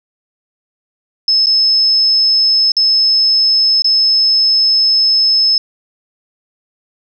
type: tone with dropouts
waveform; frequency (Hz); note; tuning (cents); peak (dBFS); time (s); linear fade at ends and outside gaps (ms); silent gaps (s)
sine; 5210; E8; -21; -8; 1.28-5.58; 2; 1.46-1.468 / 2.719-2.767 / 3.821-3.844
effects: none